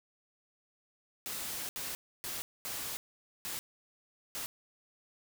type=noise bursts at uneven times; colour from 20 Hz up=white; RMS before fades=-39 dBFS; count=6; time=1.26-1.69 / 1.76-1.95 / 2.24-2.42 / 2.65-2.97 / 3.45-3.59 / 4.35-4.46 s; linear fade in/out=0 ms; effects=none